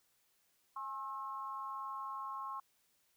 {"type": "tone with amplitude modulation", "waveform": "sine", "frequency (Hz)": 1075, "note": "C6", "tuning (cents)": 47, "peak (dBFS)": -36, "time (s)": [0.76, 2.6], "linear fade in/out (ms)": 5, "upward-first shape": "sine", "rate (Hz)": 241, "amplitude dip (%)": 85, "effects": ["white hiss -75 dBFS RMS until 3.16 s"]}